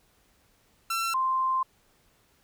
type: tone pair in turn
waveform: sawtooth / sine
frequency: 1348 / 1045.5 Hz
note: E6 / C6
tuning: +38 / -2 cents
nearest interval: major third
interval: 440 cents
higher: first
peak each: -23 dBFS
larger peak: neither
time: 0.9-1.14 / 1.14-1.63 s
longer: second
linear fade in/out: 5 ms
effects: pink hiss -65 dBFS RMS until 2.43 s